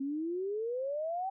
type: exponential sweep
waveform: sine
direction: up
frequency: 266.6 to 784 Hz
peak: -32 dBFS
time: 0-1.3 s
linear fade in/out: 10 ms
effects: none